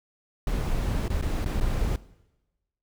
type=noise with dropouts; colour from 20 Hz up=brown; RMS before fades=-26 dBFS; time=0.47-1.96 s; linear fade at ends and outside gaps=2 ms; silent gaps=1.081-1.101 / 1.213-1.224 / 1.446-1.459 / 1.601-1.609 s; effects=noise-tail reverb RT60 1.0 s tail -19 dB re dry